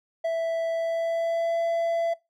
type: tone with pitch glide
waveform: triangle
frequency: 660 to 671.1 Hz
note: E5 to E5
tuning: +2 to +31 cents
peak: -21 dBFS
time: 0.24-2.14 s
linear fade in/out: 10 ms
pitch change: +29 cents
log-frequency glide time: 0.71-1.59 s
effects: noise-tail reverb RT60 0.2 s tail -20 dB re dry